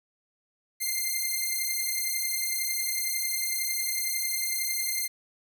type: beating tone pair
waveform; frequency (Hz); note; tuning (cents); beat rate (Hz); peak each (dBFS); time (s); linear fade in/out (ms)
5% pulse; 2093 / 2104; C7 / C7; 0 / +9; 11; -20; 0.8-5.08; 20
effects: none